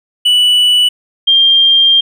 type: tone pair in turn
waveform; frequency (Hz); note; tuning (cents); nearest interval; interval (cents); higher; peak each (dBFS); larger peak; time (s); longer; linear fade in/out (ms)
triangle / sine; 2960 / 3193; F#7 / G7; 0 / +31; minor second; 131; second; -5; neither; 0.25-0.89 / 1.27-2.01; second; 10
effects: none